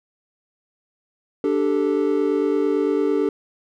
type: chord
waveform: triangle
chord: D suspended fourth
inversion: none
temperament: just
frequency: 293.7 / 391.6 / 440.5 Hz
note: D4 / G4 / A4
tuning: 0 / -2 / +2 cents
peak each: -20 dBFS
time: 1.44-3.29 s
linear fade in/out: 2 ms
effects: none